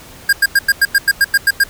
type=tone bursts; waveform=square; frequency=1615 Hz; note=G#6; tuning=49 cents flat; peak=-8 dBFS; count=11; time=0.29-1.638 s; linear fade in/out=5 ms; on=38 ms; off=93 ms; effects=pink hiss -38 dBFS RMS until 1.69 s